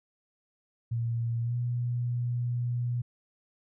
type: tone with pitch glide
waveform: sine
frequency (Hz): 116.6 to 121.27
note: A#2 to B2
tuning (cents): +1 to -31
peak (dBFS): -27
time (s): 0.91-3.02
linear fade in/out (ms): 10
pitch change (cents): +68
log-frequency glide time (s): 1.42-1.55
effects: none